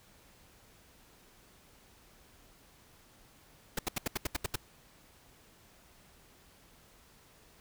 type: noise bursts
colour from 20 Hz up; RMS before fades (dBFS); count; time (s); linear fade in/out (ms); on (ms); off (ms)
pink; -32; 9; 3.77-4.558; 5; 20; 76
effects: pink hiss -61 dBFS RMS until 7.6 s